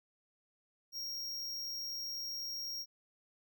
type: tone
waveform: square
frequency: 5588 Hz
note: F8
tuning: in tune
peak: -39 dBFS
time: 0.92-2.86 s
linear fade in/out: 50 ms
effects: none